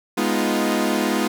sawtooth chord, F half-diminished seventh, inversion first, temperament equal, 207.7 / 246.9 / 311.1 / 349.2 Hz, Ab3 / Cb4 / Eb4 / F4, 0 / 0 / 0 / 0 cents, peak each -20 / -20 / -21 / -21 dBFS, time 0.17-1.28 s, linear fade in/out 10 ms, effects none

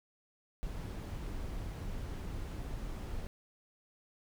brown noise, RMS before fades -40 dBFS, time 0.63-3.27 s, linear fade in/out 0 ms, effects none

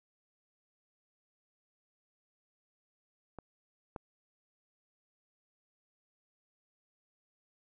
clicks, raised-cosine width 1 ms, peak -30 / -26 dBFS, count 2, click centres 3.387 / 3.962 s, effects none

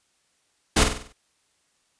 pink noise with echo, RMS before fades -17 dBFS, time 0.76-0.84 s, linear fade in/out 10 ms, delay 48 ms, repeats 6, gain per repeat -6 dB, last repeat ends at 1.128 s, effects white hiss -68 dBFS RMS until 1.99 s + resampled to 22050 Hz

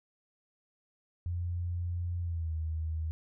sine tone with pitch glide, 87.31 to 79.6 Hz, F2 to D#2, 0 to +40 cents, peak -31 dBFS, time 1.26-3.11 s, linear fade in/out 0 ms, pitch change -160 cents, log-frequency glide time 2.2-2.53 s, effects none

